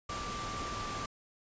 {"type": "tone in noise", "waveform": "sine", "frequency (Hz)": 1174.7, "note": "D6", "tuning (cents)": 0, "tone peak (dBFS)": -39, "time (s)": [0.09, 1.06], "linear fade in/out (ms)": 5, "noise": "pink", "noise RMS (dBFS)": -40, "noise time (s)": [0.09, 1.06], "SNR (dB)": -2, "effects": ["resampled to 16000 Hz"]}